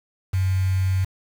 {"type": "tone with quantisation", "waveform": "sine", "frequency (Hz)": 94.1, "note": "F#2", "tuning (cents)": 30, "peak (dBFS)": -18, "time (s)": [0.33, 1.05], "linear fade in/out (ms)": 10, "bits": 6, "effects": []}